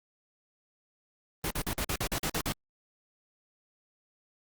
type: noise bursts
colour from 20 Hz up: pink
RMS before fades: -31 dBFS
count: 10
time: 1.44-2.523 s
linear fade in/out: 2 ms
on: 66 ms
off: 47 ms
effects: Opus 32 kbps